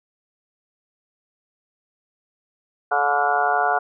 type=harmonic tone with a mistuned harmonic; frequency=144 Hz; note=D3; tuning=34 cents flat; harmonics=3 / 4 / 5 / 6 / 7 / 8 / 9 / 10; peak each=-29 / -31 / -20 / -26 / -29 / -28 / -28 / -24 dBFS; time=2.91-3.79 s; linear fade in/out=10 ms; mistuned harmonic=9; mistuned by=+69 cents; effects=none